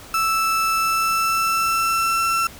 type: tone with pitch glide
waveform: 35% pulse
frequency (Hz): 1318.5 to 1343.1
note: E6 to E6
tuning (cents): 0 to +32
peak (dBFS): -16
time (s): 0.14-2.47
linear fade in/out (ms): 2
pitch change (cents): +32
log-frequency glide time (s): 0.73-2.28
effects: pink hiss -41 dBFS RMS until 2.59 s